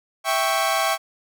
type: chord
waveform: sawtooth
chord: C# diminished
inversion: first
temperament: equal with one note detuned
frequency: 657 / 784 / 1108.7 Hz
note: E5 / G5 / C#6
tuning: -6 / 0 / 0 cents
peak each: -20 dBFS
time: 0.24-0.98 s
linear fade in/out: 50 ms
effects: none